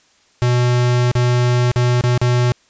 square tone with dropouts, 122.8 Hz, B2, 9 cents flat, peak -13 dBFS, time 0.42-2.52 s, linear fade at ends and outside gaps 0 ms, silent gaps 1.115-1.153 / 1.715-1.76 / 2.011-2.038 / 2.177-2.215 s, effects white hiss -55 dBFS RMS until 2.69 s + resampled to 16000 Hz

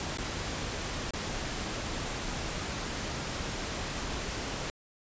pink noise with dropouts, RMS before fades -35 dBFS, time 0-4.7 s, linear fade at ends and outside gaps 1 ms, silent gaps 0.174-0.184 / 1.108-1.135 s, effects resampled to 16000 Hz

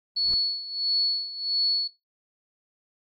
brown noise with exponential growth, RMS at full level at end -35 dBFS, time 0.15-0.34 s, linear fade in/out 2 ms, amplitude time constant 41 ms
sine tone with tremolo, 4404 Hz, C#8, 12 cents flat, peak -20 dBFS, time 0.16-1.88 s, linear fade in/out 10 ms, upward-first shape sine, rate 1.5 Hz, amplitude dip 80%
effects noise-tail reverb RT60 0.2 s tail -17 dB re dry

